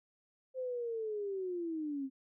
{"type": "linear sweep", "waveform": "sine", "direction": "down", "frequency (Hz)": [523, 261.6], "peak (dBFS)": -35, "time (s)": [0.54, 2.1], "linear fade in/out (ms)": 50, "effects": []}